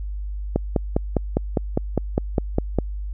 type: click train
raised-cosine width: 2 ms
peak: -5 dBFS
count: 12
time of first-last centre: 0.56-2.787 s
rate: 4.94 Hz
effects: added 50 Hz sine -26 dBFS peak until 3.13 s